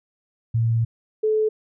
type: tone pair in turn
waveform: sine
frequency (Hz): 114.6 / 432.7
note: A#2 / A4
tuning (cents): -29 / -29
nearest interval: octave + major seventh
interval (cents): 2300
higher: second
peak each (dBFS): -17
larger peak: neither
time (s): 0.54-0.85 / 1.23-1.49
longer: first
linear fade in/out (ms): 10
effects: none

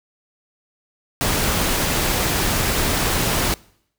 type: noise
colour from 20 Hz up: pink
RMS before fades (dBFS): -20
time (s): 1.21-3.54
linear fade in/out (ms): 0
effects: noise-tail reverb RT60 0.7 s tail -24 dB re dry

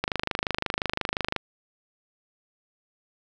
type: click train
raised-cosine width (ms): 0.3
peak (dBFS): -9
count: 35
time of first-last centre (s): 0.04-1.363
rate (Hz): 25.7
effects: none

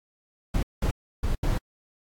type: noise bursts at uneven times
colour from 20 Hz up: brown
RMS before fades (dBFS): -24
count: 4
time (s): 0.54-0.63 / 0.82-0.91 / 1.23-1.35 / 1.43-1.58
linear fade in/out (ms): 5
effects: AAC 64 kbps

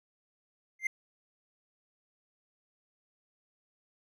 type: tone with exponential growth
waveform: triangle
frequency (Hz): 2093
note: C7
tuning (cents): 0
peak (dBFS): -22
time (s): 0.79-0.87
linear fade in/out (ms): 5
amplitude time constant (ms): 17
effects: none

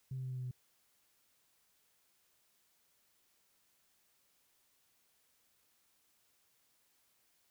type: tone with pitch steps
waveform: sine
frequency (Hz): 131.2 / 130.14 / 129.1 / 128.06 / 127.02 / 126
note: C3 / C3 / C3 / C3 / B2 / B2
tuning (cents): +5 / -9 / -23 / -37 / +49 / +35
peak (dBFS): -37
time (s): 0.11-0.512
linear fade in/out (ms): 5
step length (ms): 67
effects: tanh soft clip ceiling -34 dBFS + white hiss -74 dBFS RMS until 7.5 s

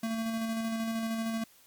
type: tone with tremolo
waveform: square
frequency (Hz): 225.4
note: A3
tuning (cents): +42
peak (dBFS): -30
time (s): 0.03-1.44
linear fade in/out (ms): 5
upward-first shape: square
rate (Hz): 13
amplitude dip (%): 25
effects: white hiss -60 dBFS RMS until 1.66 s + MP3 96 kbps

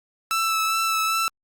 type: tone with vibrato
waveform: sawtooth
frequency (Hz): 1318.5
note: E6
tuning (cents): 0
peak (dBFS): -17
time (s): 0.31-1.28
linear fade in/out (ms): 0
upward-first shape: sine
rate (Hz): 2.5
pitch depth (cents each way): 17
effects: Opus 48 kbps

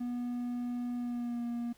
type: tone with pitch glide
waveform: triangle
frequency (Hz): 243.5 to 237.4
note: B3 to A#3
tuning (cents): -24 to +32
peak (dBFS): -31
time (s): 0-1.73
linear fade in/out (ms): 10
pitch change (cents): -44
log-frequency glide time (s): 0.96-1.44
effects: pink hiss -64 dBFS RMS until 1.77 s

